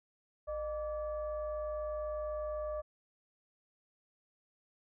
sine tone with frequency modulation, 608 Hz, D#5, 40 cents flat, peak -35 dBFS, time 0.47-2.82 s, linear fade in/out 20 ms, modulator 552 Hz, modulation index 0.58, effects none

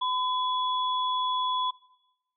sine tone pair together, 1009 / 3394 Hz, B5 / G#7, +37 / +37 cents, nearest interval octave + major sixth, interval 2100 cents, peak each -26 / -32 dBFS, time 0.01-1.71 s, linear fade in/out 10 ms, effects noise-tail reverb RT60 1.0 s tail -21 dB re dry

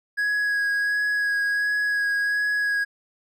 triangle tone with vibrato, 1661.2 Hz, G#6, in tune, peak -19 dBFS, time 0.17-2.85 s, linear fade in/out 20 ms, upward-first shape sine, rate 1.4 Hz, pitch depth 14 cents each way, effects none

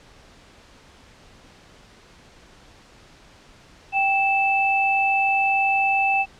sine tone pair together, 784 / 2637 Hz, G5 / E7, 0 / 0 cents, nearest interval octave + major sixth, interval 2100 cents, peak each -20 dBFS, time 3.92-6.26 s, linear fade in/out 50 ms, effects pink hiss -50 dBFS RMS until 6.39 s + low-pass 6000 Hz 12 dB/octave

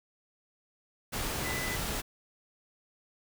sine tone in noise, 2000 Hz, B6, 21 cents sharp, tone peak -36 dBFS, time 1.44-1.77 s, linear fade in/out 20 ms, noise pink, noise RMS -34 dBFS, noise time 1.12-2.02 s, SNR -5 dB, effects none

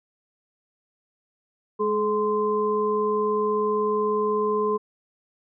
sine tone cluster, 208.7 / 425 / 1039 Hz, G#3 / G#4 / C6, +9 / +40 / -12 cents, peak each -31 / -22 / -26 dBFS, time 1.79-4.78 s, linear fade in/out 20 ms, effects none

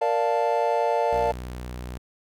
triangle chord, Bb major seventh, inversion none, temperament equal, 466.2 / 587.3 / 698.5 / 880 Hz, Bb4 / D5 / F5 / A5, 0 / 0 / 0 / 0 cents, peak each -24 dBFS, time 0.01-1.32 s, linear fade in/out 10 ms
sawtooth tone, 61.74 Hz, B1, in tune, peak -29 dBFS, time 1.12-1.98 s, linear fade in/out 10 ms
effects none

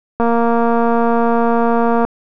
click train, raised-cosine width 1 ms, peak -3 dBFS, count 432, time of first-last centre 0.2-2.05 s, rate 233 Hz, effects none

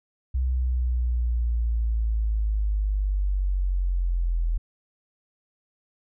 sine linear sweep, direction down, 64.3 to 41.2 Hz, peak -21 dBFS, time 0.34-4.58 s, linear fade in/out 10 ms, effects none

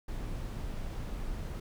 brown noise, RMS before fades -37 dBFS, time 0.08-1.6 s, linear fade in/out 5 ms, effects none

